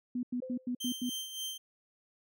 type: tone bursts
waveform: sine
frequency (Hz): 246.9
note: B3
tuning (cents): 0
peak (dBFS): -31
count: 6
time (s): 0.15-1.096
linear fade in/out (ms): 5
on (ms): 81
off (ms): 92
type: tone with exponential decay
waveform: sine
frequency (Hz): 515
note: C5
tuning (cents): -28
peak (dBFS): -36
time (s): 0.42-0.77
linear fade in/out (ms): 5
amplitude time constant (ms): 76
type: tone with tremolo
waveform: sawtooth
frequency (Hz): 3136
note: G7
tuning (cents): 0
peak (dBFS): -32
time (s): 0.8-1.58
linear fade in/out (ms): 10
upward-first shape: sine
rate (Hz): 3.5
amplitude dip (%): 60
effects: none